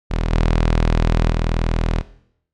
sawtooth tone with level steps, 40.57 Hz, E1, 27 cents flat, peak -14 / -10 / -13 dBFS, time 0.1-2.02 s, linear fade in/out 20 ms, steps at 0.32 / 1.31 s, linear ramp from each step 2 ms, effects noise-tail reverb RT60 0.7 s tail -17 dB re dry + low-pass 5000 Hz 12 dB/octave

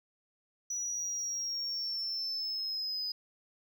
sine linear sweep, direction down, 5890 to 4978 Hz, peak -31 dBFS, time 0.7-3.12 s, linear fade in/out 5 ms, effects tanh soft clip ceiling -31 dBFS

